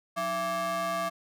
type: ring-modulated tone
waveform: square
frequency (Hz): 245.5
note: B3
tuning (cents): -10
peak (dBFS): -26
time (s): 0.16-1.1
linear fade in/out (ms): 20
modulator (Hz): 918
effects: none